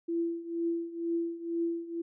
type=tone with tremolo; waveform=sine; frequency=336.6 Hz; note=E4; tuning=36 cents sharp; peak=-26 dBFS; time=0.08-2.02 s; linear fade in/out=10 ms; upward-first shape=triangle; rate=2.1 Hz; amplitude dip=85%; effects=none